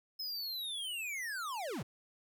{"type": "linear sweep", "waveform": "square", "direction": "down", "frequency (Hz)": [5180, 87.31], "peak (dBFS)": -38, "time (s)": [0.19, 1.83], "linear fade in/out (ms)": 10, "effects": []}